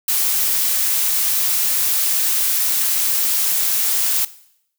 blue noise, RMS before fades -18 dBFS, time 0.08-4.25 s, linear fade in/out 5 ms, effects noise-tail reverb RT60 0.7 s tail -17 dB re dry

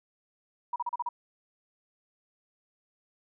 sine tone bursts, 962 Hz, B5, 46 cents flat, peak -28 dBFS, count 6, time 0.73-1.09 s, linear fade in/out 5 ms, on 30 ms, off 36 ms, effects none

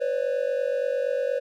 triangle tone cluster, 497.4 / 546 / 590 Hz, B4 / C#5 / D5, +12 / -26 / +8 cents, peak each -25 / -24 / -31 dBFS, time 0-1.4 s, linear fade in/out 20 ms, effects none

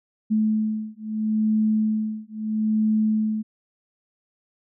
sine beating tone pair, 216.1 / 216.86 Hz, A3 / A3, -31 / -25 cents, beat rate 0.76 Hz, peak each -23 dBFS, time 0.3-3.43 s, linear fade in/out 20 ms, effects none

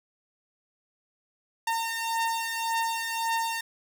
sawtooth beating tone pair, 911 / 912.8 Hz, A#5 / A#5, -40 / -37 cents, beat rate 1.8 Hz, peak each -28 / -25 dBFS, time 1.67-3.61 s, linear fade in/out 5 ms, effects none

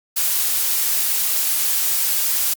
blue noise, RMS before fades -19 dBFS, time 0.16-2.54 s, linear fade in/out 10 ms, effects Opus 48 kbps

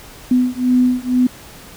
sine beating tone pair, 249.7 / 251.8 Hz, B3 / B3, +19 / +34 cents, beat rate 2.1 Hz, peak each -15 dBFS, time 0.31-1.27 s, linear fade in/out 5 ms, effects pink hiss -39 dBFS RMS until 1.76 s

